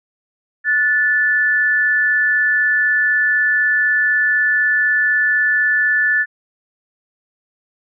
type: tone pair together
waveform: sine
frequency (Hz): 1464 / 1748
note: F#6 / A6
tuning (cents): -19 / -12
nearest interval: minor third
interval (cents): 307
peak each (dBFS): -21 / -13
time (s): 0.64-6.26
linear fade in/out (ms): 50
effects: none